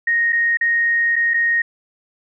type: tone with dropouts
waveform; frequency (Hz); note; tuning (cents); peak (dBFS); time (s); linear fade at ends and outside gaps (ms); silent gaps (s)
sine; 1864.7; A#6; 0; -14; 0.07-1.62; 5; 0.324-0.328 / 0.572-0.61 / 1.158-1.162 / 1.337-1.341
effects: none